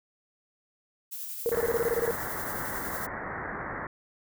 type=noise with tremolo; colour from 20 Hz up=violet; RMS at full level=-36 dBFS; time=1.11-3.07 s; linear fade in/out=20 ms; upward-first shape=triangle; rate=11 Hz; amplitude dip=35%
type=tone bursts; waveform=sine; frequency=466.2 Hz; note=A#4; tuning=in tune; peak=-23 dBFS; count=12; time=1.46-2.108 s; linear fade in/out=0 ms; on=32 ms; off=24 ms
type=low-pass noise; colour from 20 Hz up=white; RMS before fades=-36 dBFS; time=1.52-3.87 s; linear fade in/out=2 ms; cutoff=2000 Hz; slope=96 dB/octave
effects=none